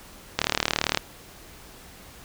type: click train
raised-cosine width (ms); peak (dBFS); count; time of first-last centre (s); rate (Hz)
0.2; -3; 23; 0.39-0.974; 37.7
effects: pink hiss -47 dBFS RMS until 2.24 s